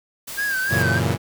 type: noise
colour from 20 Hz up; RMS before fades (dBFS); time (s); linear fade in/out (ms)
white; -33; 0.27-0.83; 10
type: tone with vibrato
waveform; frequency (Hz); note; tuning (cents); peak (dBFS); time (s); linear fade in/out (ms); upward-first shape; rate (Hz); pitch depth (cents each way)
triangle; 1593; G6; +27; -19; 0.37-1; 20; sine; 3.3; 80
type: chord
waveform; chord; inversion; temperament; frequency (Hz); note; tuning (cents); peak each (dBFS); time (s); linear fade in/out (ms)
sawtooth; F# dominant seventh; none; equal; 92.5 / 116.54 / 138.59 / 164.81; F#2 / A#2 / C#3 / E3; 0 / 0 / 0 / 0; -20 / -19 / -21 / -22; 0.69-1.18; 50
effects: none